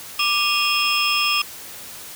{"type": "tone cluster", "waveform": "triangle", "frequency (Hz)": [1178, 2488, 2753, 3278, 5230], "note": ["D6", "D#7", "F7", "G#7", "E8"], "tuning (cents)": [5, -1, -25, -23, -15], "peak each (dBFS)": -22, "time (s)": [0.19, 1.42], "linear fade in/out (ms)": 5, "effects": ["tanh soft clip ceiling -6 dBFS", "white hiss -37 dBFS RMS until 2.15 s"]}